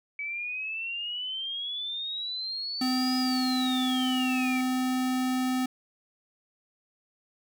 sine exponential two-way sweep, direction up then down, 2279 to 4978 to 2279 Hz, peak -31 dBFS, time 0.19-4.61 s, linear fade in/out 2 ms, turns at 3.17 s
square tone, 256.1 Hz, C4, 37 cents flat, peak -26 dBFS, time 2.81-5.66 s, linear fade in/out 5 ms
effects none

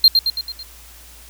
triangle tone with echo, 4186 Hz, C8, in tune, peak -4 dBFS, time 0.04-0.08 s, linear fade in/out 2 ms, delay 110 ms, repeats 5, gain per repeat -5 dB, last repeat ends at 0.63 s, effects added 58 Hz sine -44 dBFS peak until 1.29 s + white hiss -44 dBFS RMS until 1.29 s

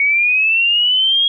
sine linear sweep, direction up, 2221 to 3297 Hz, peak -11 dBFS, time 0-1.28 s, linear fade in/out 2 ms, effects none

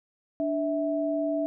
sine tone pair together, 293.7 / 652.3 Hz, D4 / E5, 0 / -18 cents, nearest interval octave + major second, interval 1382 cents, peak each -28 / -27 dBFS, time 0.4-1.46 s, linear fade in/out 0 ms, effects none

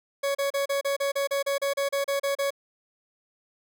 40% pulse tone bursts, 558 Hz, C#5, 11 cents sharp, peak -23 dBFS, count 15, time 0.23-2.506 s, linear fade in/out 10 ms, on 120 ms, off 34 ms, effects none

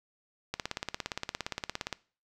click train, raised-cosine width 0.2 ms, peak -15 dBFS, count 25, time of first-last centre 0.54-1.927 s, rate 17.3 Hz, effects noise-tail reverb RT60 0.4 s tail -21 dB re dry

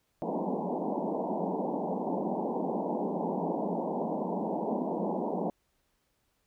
pink band-pass noise, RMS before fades -32 dBFS, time 0.22-5.5 s, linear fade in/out 0 ms, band 170 to 960 Hz, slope 96 dB/octave, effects pink hiss -75 dBFS RMS until 6.46 s

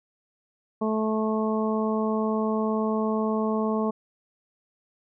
harmonic tone, 217.9 Hz, A3, 17 cents flat, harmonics 1 / 2 / 3 / 4 / 5, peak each -25 / -28 / -32 / -35 / -33 dBFS, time 0.81-3.91 s, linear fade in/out 10 ms, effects none

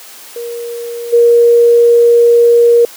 sine tone with level steps, 472 Hz, A#4, 22 cents sharp, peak -19 / -3 dBFS, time 0.36-2.85 s, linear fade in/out 2 ms, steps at 1.12 s, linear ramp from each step 20 ms, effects white hiss -34 dBFS RMS until 2.96 s + high-pass 300 Hz 12 dB/octave

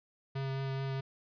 square tone with vibrato, 135.1 Hz, C#3, 44 cents flat, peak -34 dBFS, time 0.35-1.01 s, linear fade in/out 10 ms, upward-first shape triangle, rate 4.7 Hz, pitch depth 13 cents each way, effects resampled to 11025 Hz

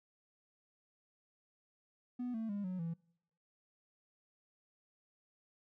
triangle tone with pitch steps, 246.9 / 223.8 / 202.9 / 183.9 / 166.7 Hz, B3 / A3 / G#3 / F#3 / E3, 0 / +30 / -40 / -10 / +20 cents, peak -34 dBFS, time 2.19-2.94 s, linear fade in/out 10 ms, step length 150 ms, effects noise-tail reverb RT60 0.7 s tail -26 dB re dry + tanh soft clip ceiling -31 dBFS

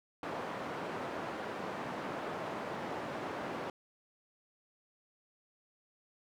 white band-pass noise, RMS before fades -40 dBFS, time 0.23-3.7 s, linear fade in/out 2 ms, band 160 to 1000 Hz, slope 12 dB/octave, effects none

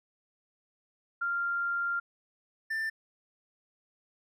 sine / triangle tone pair in turn, 1392 / 1781.6 Hz, F6 / A6, -6 / +21 cents, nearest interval major third, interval 427 cents, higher second, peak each -28 dBFS, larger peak neither, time 1.21-2 / 2.7-2.9 s, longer first, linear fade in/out 10 ms, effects none

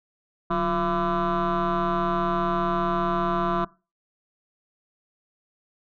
sine tone with frequency modulation, 680 Hz, F5, 46 cents flat, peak -19 dBFS, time 0.5-3.65 s, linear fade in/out 10 ms, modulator 165 Hz, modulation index 3.8, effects noise-tail reverb RT60 0.3 s tail -22 dB re dry + tanh soft clip ceiling -20 dBFS

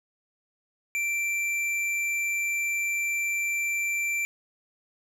triangle tone with hard clipping, 2349 Hz, D7, in tune, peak -27 dBFS, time 0.95-4.25 s, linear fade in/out 0 ms, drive 13 dB, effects none

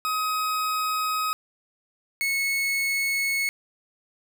40% pulse tone pair in turn, 1264 / 2198 Hz, D#6 / C#7, +27 / -15 cents, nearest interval minor seventh, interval 958 cents, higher second, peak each -23 / -22 dBFS, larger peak second, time 0.05-1.33 / 2.21-3.49 s, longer neither, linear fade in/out 0 ms, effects none

